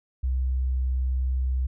sine tone, 64.2 Hz, C2, 32 cents flat, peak -22 dBFS, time 0.23-1.67 s, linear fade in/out 10 ms, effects none

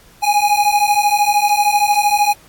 square beating tone pair, 819 / 832 Hz, G#5 / G#5, -24 / +3 cents, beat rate 13 Hz, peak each -16 / -15 dBFS, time 0.22-2.34 s, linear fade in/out 20 ms, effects pink hiss -47 dBFS RMS until 2.48 s + AAC 64 kbps

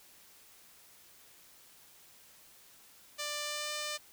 5% pulse tone with pitch glide, 592 to 598.2 Hz, D5 to D5, +14 to +32 cents, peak -24 dBFS, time 3.18-3.98 s, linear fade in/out 20 ms, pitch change +18 cents, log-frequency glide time 3.44-3.71 s, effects white hiss -59 dBFS RMS until 4.12 s

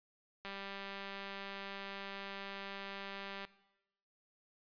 click train, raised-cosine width 0.3 ms, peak -29 dBFS, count 592, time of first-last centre 0.45-3.45 s, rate 197 Hz, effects noise-tail reverb RT60 0.9 s tail -18 dB re dry + resampled to 11025 Hz

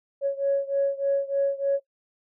sine beating tone pair, 554 / 557.3 Hz, C#5 / C#5, -1 / +9 cents, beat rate 3.3 Hz, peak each -23 / -25 dBFS, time 0.21-1.8 s, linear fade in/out 50 ms, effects noise-tail reverb RT60 0.1 s tail -18 dB re dry + tanh soft clip ceiling -15 dBFS

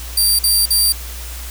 15% pulse tone bursts, 4699 Hz, D8, in tune, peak -5 dBFS, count 3, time 0.17-0.924 s, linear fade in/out 5 ms, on 220 ms, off 47 ms, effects added 60 Hz sine -28 dBFS peak until 1.5 s + white hiss -33 dBFS RMS until 1.5 s

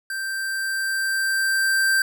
square tone with level ramp, 1568 Hz, G6, in tune, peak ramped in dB -27 to -17 dBFS, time 0.1-2.02 s, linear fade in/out 2 ms, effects none

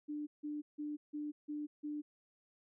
sine tone bursts, 297.4 Hz, D4, 22 cents sharp, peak -38 dBFS, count 6, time 0.08-2.02 s, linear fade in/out 20 ms, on 190 ms, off 160 ms, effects none

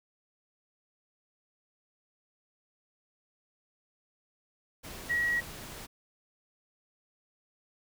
sine tone in noise, 1912 Hz, A#6, 43 cents sharp, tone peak -26 dBFS, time 5.09-5.41 s, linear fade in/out 20 ms, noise pink, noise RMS -44 dBFS, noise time 4.83-5.87 s, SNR +15 dB, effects none

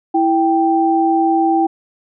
sine tone pair together, 329.6 / 784 Hz, E4 / G5, 0 / 0 cents, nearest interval octave + minor third, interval 1500 cents, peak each -14 dBFS, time 0.14-1.67 s, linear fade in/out 10 ms, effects none

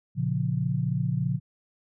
sine chord, Bb minor, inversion none, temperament just, 116.54 / 139.85 / 174.81 Hz, Bb2 / Db3 / F3, 0 / +16 / +2 cents, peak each -29 / -27 / -29 dBFS, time 0.15-1.4 s, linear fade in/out 50 ms, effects none

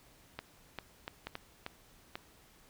clicks, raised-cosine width 0.3 ms, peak -23 dBFS, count 7, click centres 0.39 / 0.787 / 1.079 / 1.27 / 1.354 / 1.664 / 2.155 s, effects pink hiss -62 dBFS RMS until 2.69 s

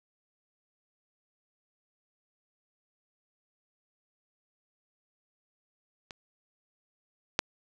clicks, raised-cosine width 0.2 ms, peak -24 / -6 dBFS, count 2, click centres 6.108 / 7.391 s, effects none

